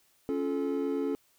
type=chord; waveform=triangle; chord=Db augmented; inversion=none; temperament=just; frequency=277.2 / 346.5 / 433.1 Hz; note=Db4 / F4 / A4; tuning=0 / -14 / -27 cents; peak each=-29 / -34 / -30 dBFS; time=0.29-1.15 s; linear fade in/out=0 ms; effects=white hiss -67 dBFS RMS until 1.38 s